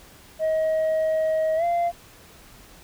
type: tone with pitch glide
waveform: sine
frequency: 633 to 690.3 Hz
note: D#5 to F5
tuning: +30 to -20 cents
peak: -17 dBFS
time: 0.39-1.92 s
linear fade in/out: 50 ms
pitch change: +150 cents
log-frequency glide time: 1.56-1.64 s
effects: tanh soft clip ceiling -19 dBFS + pink hiss -49 dBFS RMS until 2.83 s